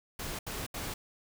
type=noise bursts; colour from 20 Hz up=pink; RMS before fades=-38 dBFS; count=3; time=0.19-0.94 s; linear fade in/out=5 ms; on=200 ms; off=75 ms; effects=none